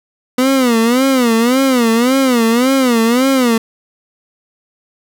30% pulse tone with vibrato, 246.9 Hz, B3, in tune, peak -7 dBFS, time 0.38-3.58 s, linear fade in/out 5 ms, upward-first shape sine, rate 1.8 Hz, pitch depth 160 cents each way, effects none

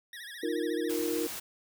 25% pulse tone with vibrato, 1778 Hz, A6, 18 cents sharp, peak -38 dBFS, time 0.13-0.9 s, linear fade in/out 2 ms, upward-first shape sine, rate 14 Hz, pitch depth 150 cents each way
sine chord, Eb suspended second, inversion none, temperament equal, 311.1 / 349.2 / 466.2 Hz, Eb4 / F4 / Bb4, 0 / 0 / 0 cents, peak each -33 dBFS, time 0.43-1.27 s, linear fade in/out 5 ms
white noise, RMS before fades -39 dBFS, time 0.89-1.4 s, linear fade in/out 10 ms
effects none

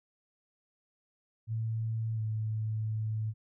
sine tone with pitch glide, 112.1 to 109.16 Hz, A2 to A2, +33 to -13 cents, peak -30 dBFS, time 1.47-3.34 s, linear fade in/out 50 ms, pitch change -46 cents, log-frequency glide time 2.14-2.21 s, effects none

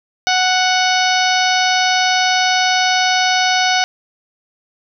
harmonic tone, 740 Hz, F#5, in tune, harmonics 1 / 2 / 3 / 4 / 5 / 6 / 7 / 8, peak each -16 / -19 / -21 / -22 / -23 / -24 / -24 / -25 dBFS, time 0.27-3.84 s, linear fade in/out 0 ms, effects none

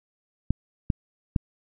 clicks, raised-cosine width 5 ms, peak -9 dBFS, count 3, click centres 0.506 / 0.902 / 1.362 s, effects none

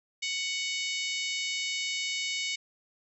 harmonic tone with a mistuned harmonic, 742 Hz, F#5, 5 cents sharp, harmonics 3 / 4 / 5 / 6 / 7 / 8 / 9 / 10, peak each -34 / -36 / -38 / -40 / -41 / -42 / -43 / -44 dBFS, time 0.22-2.56 s, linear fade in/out 10 ms, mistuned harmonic 10, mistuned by +40 cents, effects none

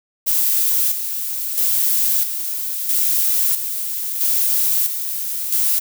violet noise with tremolo, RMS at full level -17 dBFS, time 0.26-5.8 s, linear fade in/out 20 ms, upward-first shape square, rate 0.76 Hz, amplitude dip 55%, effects none

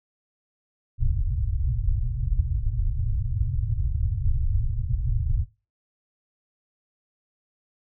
pink low-pass noise, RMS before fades -24 dBFS, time 0.98-5.46 s, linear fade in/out 50 ms, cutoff 130 Hz, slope 96 dB/octave, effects noise-tail reverb RT60 0.3 s tail -21 dB re dry

